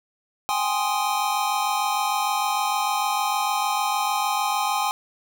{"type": "chord", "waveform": "square", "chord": "Ab major seventh", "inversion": "third", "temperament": "equal", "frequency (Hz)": [784, 830.6, 1046.5, 1244.5], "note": ["G5", "Ab5", "C6", "Eb6"], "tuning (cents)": [0, 0, 0, 0], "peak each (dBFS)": [-29, -26, -28, -30], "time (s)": [0.49, 4.91], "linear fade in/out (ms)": 0, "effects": []}